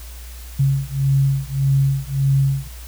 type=beating tone pair; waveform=sine; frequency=136 / 137.7 Hz; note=C#3 / C#3; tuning=-33 / -11 cents; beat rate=1.7 Hz; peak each=-18 dBFS; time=0.59-2.68 s; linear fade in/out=10 ms; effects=added 60 Hz sine -33 dBFS peak until 2.87 s + white hiss -42 dBFS RMS until 2.87 s